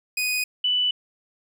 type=tone pair in turn; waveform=sawtooth / sine; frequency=2489 / 2979 Hz; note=D#7 / F#7; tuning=0 / +11 cents; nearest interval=minor third; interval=311 cents; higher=second; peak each=-19 dBFS; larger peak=neither; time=0.17-0.44 / 0.64-0.91 s; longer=neither; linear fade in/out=5 ms; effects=none